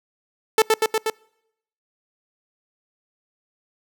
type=tone with echo; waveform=sawtooth; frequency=440 Hz; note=A4; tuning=in tune; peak=-8 dBFS; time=0.58-0.62 s; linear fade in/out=2 ms; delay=120 ms; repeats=4; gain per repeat=-2 dB; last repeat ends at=1.1 s; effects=noise-tail reverb RT60 0.8 s tail -26 dB re dry